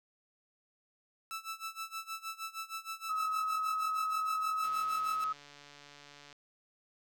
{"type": "tone with tremolo", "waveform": "sawtooth", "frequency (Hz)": 1318.5, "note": "E6", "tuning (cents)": 0, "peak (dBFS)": -33, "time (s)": [1.31, 5.24], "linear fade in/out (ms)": 0, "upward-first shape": "sine", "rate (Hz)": 6.4, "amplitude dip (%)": 90}
{"type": "tone", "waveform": "sine", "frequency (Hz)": 1275, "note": "D#6", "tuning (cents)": 42, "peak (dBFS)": -31, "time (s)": [3.09, 5.33], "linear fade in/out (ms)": 10}
{"type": "click train", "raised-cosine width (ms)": 0.2, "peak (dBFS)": -36, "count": 244, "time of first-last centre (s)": [4.64, 6.327], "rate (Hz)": 144}
{"effects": []}